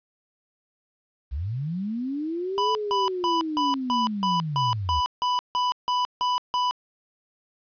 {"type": "linear two-way sweep", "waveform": "sine", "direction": "up then down", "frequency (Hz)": [58.27, 436.1, 68.7], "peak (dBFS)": -26, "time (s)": [1.31, 5.01], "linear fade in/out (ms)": 20, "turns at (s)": 2.72}
{"type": "tone bursts", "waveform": "square", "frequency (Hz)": 992, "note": "B5", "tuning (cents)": 7, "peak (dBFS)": -22, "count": 13, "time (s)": [2.58, 6.71], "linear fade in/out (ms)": 0, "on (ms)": 170, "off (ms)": 160}
{"effects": ["resampled to 11025 Hz", "10-bit"]}